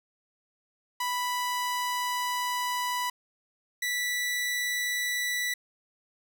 sawtooth tone pair in turn, 987.8 / 1966.5 Hz, B5 / B6, 0 / -8 cents, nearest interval octave, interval 1192 cents, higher second, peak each -24 dBFS, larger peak neither, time 1-3.1 / 3.82-5.54 s, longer first, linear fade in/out 5 ms, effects none

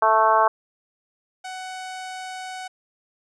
harmonic tone, 220 Hz, A3, in tune, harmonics 2 / 3 / 4 / 5 / 6 / 7, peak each -28 / -21 / -19 / -19 / -25 / -28 dBFS, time 0.02-0.48 s, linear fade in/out 5 ms
sawtooth tone, 746 Hz, F#5, 14 cents sharp, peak -28 dBFS, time 1.44-2.68 s, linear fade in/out 10 ms
effects resampled to 22050 Hz

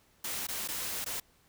white noise with dropouts, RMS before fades -36 dBFS, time 0.24-1.2 s, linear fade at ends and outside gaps 5 ms, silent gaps 0.47-0.485 / 0.677-0.685 / 1.045-1.061 s, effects pink hiss -66 dBFS RMS until 1.48 s

